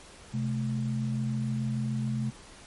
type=tone pair together; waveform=sine; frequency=128.8 / 215.7 Hz; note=C3 / A3; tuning=-27 / -34 cents; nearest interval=major sixth; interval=893 cents; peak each=-29 / -31 dBFS; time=0.33-2.31 s; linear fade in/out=20 ms; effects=pink hiss -50 dBFS RMS until 2.66 s + MP3 48 kbps